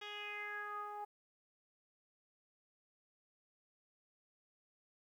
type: tone with low-pass filter sweep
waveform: 10% pulse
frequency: 415.3 Hz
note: G#4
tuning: in tune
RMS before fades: -45 dBFS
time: 0.01-1.05 s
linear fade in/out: 10 ms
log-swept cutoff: 3700 to 860 Hz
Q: 5.2
effects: 12-bit